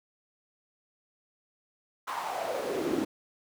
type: noise with high-pass filter sweep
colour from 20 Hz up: brown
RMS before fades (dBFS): -32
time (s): 2.07-3.05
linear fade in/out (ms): 10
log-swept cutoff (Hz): 1100 to 270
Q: 4.4
effects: none